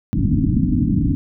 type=low-pass noise; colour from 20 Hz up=white; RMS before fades=-17 dBFS; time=0.13-1.15 s; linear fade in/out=0 ms; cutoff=300 Hz; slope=96 dB/octave; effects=none